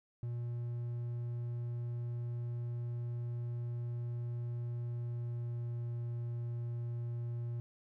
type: tone with pitch glide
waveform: triangle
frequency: 119.5 to 118.74 Hz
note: A#2 to A#2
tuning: +43 to +32 cents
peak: -34 dBFS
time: 0.23-7.6 s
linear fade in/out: 0 ms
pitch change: -11 cents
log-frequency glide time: 4.86-5.94 s
effects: none

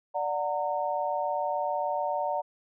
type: chord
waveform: sine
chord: D augmented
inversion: none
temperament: just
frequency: 587.3 / 734.2 / 917.7 Hz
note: D5 / F#5 / A#5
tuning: 0 / -14 / -27 cents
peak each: -31 dBFS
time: 0.14-2.42 s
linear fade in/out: 20 ms
effects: none

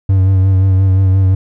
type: tone with vibrato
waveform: triangle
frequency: 95.2 Hz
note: F#2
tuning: 50 cents sharp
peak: -5 dBFS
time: 0.09-1.35 s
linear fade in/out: 5 ms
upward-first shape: sine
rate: 5.7 Hz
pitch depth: 31 cents each way
effects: none

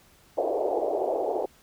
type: band-pass noise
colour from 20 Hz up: pink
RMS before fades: -27 dBFS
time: 0.37-1.46 s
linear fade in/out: 10 ms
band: 360 to 770 Hz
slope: 48 dB/octave
effects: pink hiss -58 dBFS RMS until 1.62 s

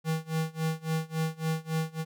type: tone with tremolo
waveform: square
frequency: 160 Hz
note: D#3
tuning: 49 cents sharp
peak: -26 dBFS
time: 0.04-2.05 s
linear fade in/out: 50 ms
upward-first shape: sine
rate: 3.6 Hz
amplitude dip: 95%
effects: none

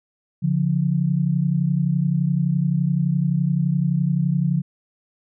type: tone pair together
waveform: sine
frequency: 143.08 / 174.8 Hz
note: D3 / F3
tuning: -45 / +2 cents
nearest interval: minor third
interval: 347 cents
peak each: -20 dBFS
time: 0.42-4.62 s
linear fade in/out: 20 ms
effects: none

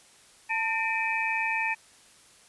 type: tone cluster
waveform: sine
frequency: 891 / 1812 / 2343 / 2536 Hz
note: A5 / A#6 / D7 / D#7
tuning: +22 / -50 / -5 / +32 cents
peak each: -31 dBFS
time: 0.49-1.75 s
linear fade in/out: 20 ms
effects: white hiss -56 dBFS RMS until 2.48 s + resampled to 24000 Hz

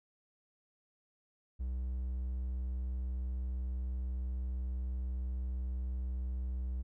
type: tone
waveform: triangle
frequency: 63 Hz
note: B1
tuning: 35 cents sharp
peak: -32 dBFS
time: 1.59-6.83 s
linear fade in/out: 20 ms
effects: none

